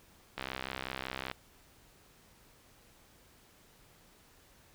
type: click train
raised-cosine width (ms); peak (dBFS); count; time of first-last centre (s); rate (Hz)
0.3; -20; 62; 0.38-1.314; 65.3
effects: pink hiss -62 dBFS RMS until 4.74 s